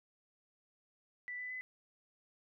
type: tone with pitch steps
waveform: sine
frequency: 1975.5 / 1995 / 2015 Hz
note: B6 / B6 / B6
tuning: 0 / +17 / +34 cents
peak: -40 dBFS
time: 1.28-1.61 s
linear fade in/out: 0 ms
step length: 110 ms
effects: none